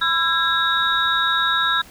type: tone cluster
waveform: sine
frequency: 1009 / 1342 / 1637 / 3561 / 3801 Hz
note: B5 / E6 / G#6 / A7 / A#7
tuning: +37 / +31 / -25 / +20 / +33 cents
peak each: -28 / -21 / -21 / -30 / -22 dBFS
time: 0.01-1.82 s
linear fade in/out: 10 ms
effects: pink hiss -45 dBFS RMS until 1.9 s